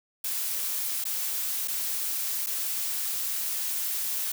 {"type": "noise with dropouts", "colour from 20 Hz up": "blue", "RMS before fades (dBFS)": -30, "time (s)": [0.24, 4.32], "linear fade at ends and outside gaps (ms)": 5, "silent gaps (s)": [[1.041, 1.052], [1.676, 1.681], [2.463, 2.468]], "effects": []}